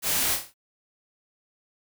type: noise with echo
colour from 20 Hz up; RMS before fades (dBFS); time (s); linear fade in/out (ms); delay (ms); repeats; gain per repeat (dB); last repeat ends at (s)
white; -26; 0.02-0.38; 50; 27; 6; -5; 0.542
effects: none